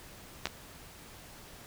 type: clicks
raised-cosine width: 0.2 ms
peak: -12 / -18 dBFS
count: 2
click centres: 0.456 / 0.47 s
effects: pink hiss -51 dBFS RMS until 1.66 s